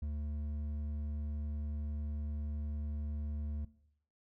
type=tone with hard clipping; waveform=triangle; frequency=74.1 Hz; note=D2; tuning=16 cents sharp; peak=-37 dBFS; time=0.02-3.65 s; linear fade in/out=5 ms; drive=9 dB; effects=noise-tail reverb RT60 0.7 s tail -18 dB re dry